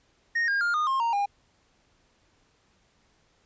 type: tone with pitch steps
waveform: triangle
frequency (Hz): 1857 / 1616.6 / 1407.3 / 1225.2 / 1066.6 / 928.5 / 808.3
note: A#6 / G#6 / F6 / D#6 / C6 / A#5 / G#5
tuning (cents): -7 / -47 / +13 / -27 / +33 / -7 / -47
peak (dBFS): -21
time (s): 0.35-1.26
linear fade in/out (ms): 10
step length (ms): 130
effects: pink hiss -66 dBFS RMS until 3.45 s + resampled to 16000 Hz